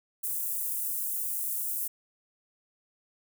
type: high-pass noise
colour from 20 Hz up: white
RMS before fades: -32 dBFS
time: 0.23-1.88 s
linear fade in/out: 10 ms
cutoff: 9200 Hz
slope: 24 dB/octave
effects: none